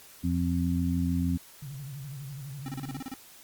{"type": "harmonic tone", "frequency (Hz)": 86.8, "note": "F2", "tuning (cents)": -10, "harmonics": [1, 2, 3], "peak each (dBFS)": [-29, -29, -29], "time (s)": [0.23, 1.38], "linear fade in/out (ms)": 20}
{"type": "tone with vibrato", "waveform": "sine", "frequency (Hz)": 138.59, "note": "C#3", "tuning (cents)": 0, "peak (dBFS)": -37, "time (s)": [1.62, 3], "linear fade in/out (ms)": 5, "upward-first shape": "sine", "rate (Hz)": 12, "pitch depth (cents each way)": 120}
{"type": "tone bursts", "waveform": "square", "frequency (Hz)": 265.1, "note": "C4", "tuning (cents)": 23, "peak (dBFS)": -35, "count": 9, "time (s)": [2.66, 3.139], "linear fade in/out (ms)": 0, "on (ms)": 23, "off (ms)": 34}
{"effects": ["white hiss -52 dBFS RMS until 3.43 s", "Opus 48 kbps"]}